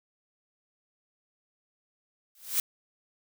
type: noise with exponential growth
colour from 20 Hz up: blue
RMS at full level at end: -23 dBFS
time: 2.35-2.6 s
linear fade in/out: 1 ms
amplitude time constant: 54 ms
effects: none